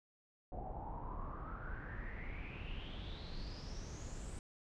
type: noise with low-pass filter sweep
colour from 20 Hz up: brown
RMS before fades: -45 dBFS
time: 0.52-4.39 s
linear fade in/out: 0 ms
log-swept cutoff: 690 to 8400 Hz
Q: 8.7
effects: none